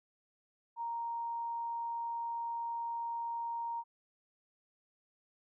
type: tone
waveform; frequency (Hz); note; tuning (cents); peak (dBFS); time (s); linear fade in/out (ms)
sine; 932.3; A#5; 0; -35; 0.76-3.84; 50
effects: none